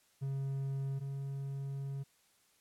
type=tone pair in turn; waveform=triangle; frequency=136.5 / 137.77 Hz; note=C#3 / C#3; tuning=-26 / -10 cents; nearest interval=unison; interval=16 cents; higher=second; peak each=-32 / -35 dBFS; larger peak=first; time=0.21-1 / 1-2.04 s; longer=second; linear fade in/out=20 ms; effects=white hiss -70 dBFS RMS until 2.6 s + low-pass 12000 Hz 12 dB/octave